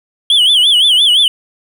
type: tone with vibrato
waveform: triangle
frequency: 3197 Hz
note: G7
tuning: 33 cents sharp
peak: -5 dBFS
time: 0.3-1.28 s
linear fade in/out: 2 ms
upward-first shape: sine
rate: 5.8 Hz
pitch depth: 170 cents each way
effects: none